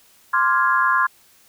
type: chord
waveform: sine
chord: D half-diminished seventh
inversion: third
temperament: equal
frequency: 1046.5 / 1174.7 / 1396.9 / 1661.2 Hz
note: C6 / D6 / F6 / Ab6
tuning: 0 / 0 / 0 / 0 cents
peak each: -18 / -24 / -21 / -21 dBFS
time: 0.33-1.07 s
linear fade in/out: 10 ms
effects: white hiss -54 dBFS RMS until 1.48 s